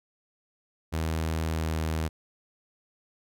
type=tone with pitch glide; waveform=sawtooth; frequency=80.2 to 79.55 Hz; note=E2 to D#2; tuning=-47 to +39 cents; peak=-23 dBFS; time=0.92-2.09 s; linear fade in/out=20 ms; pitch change=-14 cents; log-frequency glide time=1.55-1.78 s; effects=none